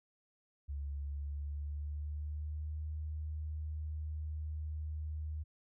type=tone with pitch glide; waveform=sine; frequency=70.9 to 76.87 Hz; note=C#2 to D#2; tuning=+40 to -20 cents; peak=-37 dBFS; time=0.68-5.44 s; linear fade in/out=20 ms; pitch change=+140 cents; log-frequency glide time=1-2.82 s; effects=none